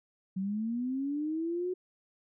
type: linear sweep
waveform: sine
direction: up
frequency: 185 to 370 Hz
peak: -30 dBFS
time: 0.36-1.74 s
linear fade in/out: 10 ms
effects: none